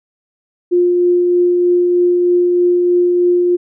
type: tone with tremolo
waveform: sine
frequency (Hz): 353.8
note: F4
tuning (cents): +23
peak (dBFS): -8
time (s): 0.71-3.57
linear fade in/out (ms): 20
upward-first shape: triangle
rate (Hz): 3.2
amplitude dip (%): 25
effects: none